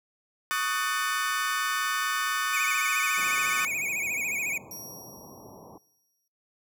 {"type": "chord", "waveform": "35% pulse", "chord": "D# half-diminished seventh", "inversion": "third", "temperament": "just", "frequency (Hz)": [1120.1, 1244.5, 1493.4, 1792.1], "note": ["C#6", "D#6", "F#6", "A6"], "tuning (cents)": [18, 0, 16, 31], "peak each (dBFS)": -30, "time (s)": [0.51, 3.65], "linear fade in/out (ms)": 0}
{"type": "tone with vibrato", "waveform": "square", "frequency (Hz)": 2349, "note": "D7", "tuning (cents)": 0, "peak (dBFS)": -28, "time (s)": [2.53, 4.58], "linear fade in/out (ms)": 5, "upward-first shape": "sine", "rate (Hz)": 14, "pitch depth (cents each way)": 120}
{"type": "low-pass noise", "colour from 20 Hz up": "pink", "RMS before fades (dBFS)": -45, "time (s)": [3.17, 5.78], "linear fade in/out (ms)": 5, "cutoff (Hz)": 1100, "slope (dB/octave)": 96}
{"type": "tone with exponential decay", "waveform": "20% pulse", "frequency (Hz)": 5670, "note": "F8", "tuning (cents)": 25, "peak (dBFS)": -32, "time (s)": [4.71, 6.28], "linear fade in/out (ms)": 2, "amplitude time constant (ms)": 340}
{"effects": ["noise-tail reverb RT60 0.8 s tail -24 dB re dry", "high-pass 150 Hz 12 dB/octave"]}